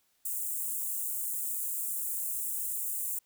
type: high-pass noise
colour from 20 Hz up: white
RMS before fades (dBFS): -34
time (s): 0.25-3.19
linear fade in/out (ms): 5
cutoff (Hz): 7500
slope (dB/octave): 48
effects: white hiss -72 dBFS RMS until 3.25 s